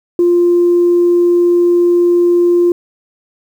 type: tone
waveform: sine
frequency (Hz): 349.2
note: F4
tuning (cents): 0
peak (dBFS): -6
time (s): 0.19-2.72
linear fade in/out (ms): 2
effects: tanh soft clip ceiling -3 dBFS + 7-bit